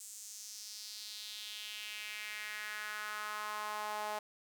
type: tone with high-pass filter sweep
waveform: sawtooth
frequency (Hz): 211.2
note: G#3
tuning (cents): +29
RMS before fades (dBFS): -43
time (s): 0-4.19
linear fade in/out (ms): 5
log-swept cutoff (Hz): 7700 to 750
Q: 2.8
effects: none